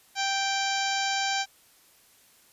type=harmonic tone with a mistuned harmonic; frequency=784 Hz; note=G5; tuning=in tune; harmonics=1 / 2 / 3 / 4 / 5 / 6 / 7 / 8 / 9; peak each=-29 / -32 / -34 / -35 / -36 / -37 / -37 / -38 / -39 dBFS; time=0.15-1.46 s; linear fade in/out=50 ms; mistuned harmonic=8; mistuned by=-22 cents; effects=white hiss -59 dBFS RMS until 2.52 s + resampled to 32000 Hz